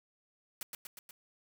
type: noise with echo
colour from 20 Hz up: white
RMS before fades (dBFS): -40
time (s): 0.61-0.63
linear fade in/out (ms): 2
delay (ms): 120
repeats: 4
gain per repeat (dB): -3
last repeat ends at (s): 1.11
effects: none